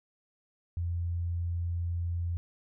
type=tone; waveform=sine; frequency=86 Hz; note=F2; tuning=26 cents flat; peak=-29 dBFS; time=0.77-2.37 s; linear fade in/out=0 ms; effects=none